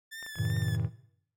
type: tone with vibrato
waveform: sawtooth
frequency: 1760 Hz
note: A6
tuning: in tune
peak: -37 dBFS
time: 0.11-0.77 s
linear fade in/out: 20 ms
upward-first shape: triangle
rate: 2.7 Hz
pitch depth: 61 cents each way
type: clicks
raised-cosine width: 0.5 ms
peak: -33 dBFS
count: 12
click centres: 0.227 / 0.264 / 0.356 / 0.386 / 0.452 / 0.501 / 0.566 / 0.621 / 0.683 / 0.749 / 0.797 / 0.847 s
type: chord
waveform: triangle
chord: F# diminished seventh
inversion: none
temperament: just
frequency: 92.5 / 111 / 133.2 / 159.84 Hz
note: F#2 / A2 / C3 / Eb3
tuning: 0 / +16 / +31 / +47 cents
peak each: -32 / -28 / -33 / -32 dBFS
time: 0.36-0.9 s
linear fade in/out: 50 ms
effects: noise-tail reverb RT60 0.7 s tail -17 dB re dry